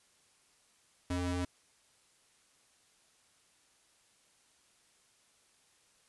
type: ring-modulated tone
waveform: 45% pulse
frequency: 178 Hz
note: F3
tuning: 33 cents sharp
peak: -29 dBFS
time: 1.1-1.45 s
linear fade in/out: 5 ms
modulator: 92.3 Hz
effects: white hiss -68 dBFS RMS until 6.08 s + resampled to 24000 Hz